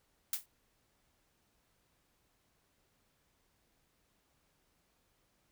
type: noise with exponential decay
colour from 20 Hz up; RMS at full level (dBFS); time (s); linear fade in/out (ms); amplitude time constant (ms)
blue; -30; 0.33-0.46; 2; 27
effects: pink hiss -75 dBFS RMS until 5.51 s